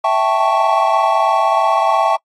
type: chord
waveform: triangle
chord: A dominant seventh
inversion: second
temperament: equal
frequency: 659.3 / 784 / 880 / 1108.7 Hz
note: E5 / G5 / A5 / C#6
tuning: 0 / 0 / 0 / 0 cents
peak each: -16 dBFS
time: 0.04-2.16 s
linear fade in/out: 5 ms
effects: noise-tail reverb RT60 0.1 s tail -25 dB re dry + AAC 32 kbps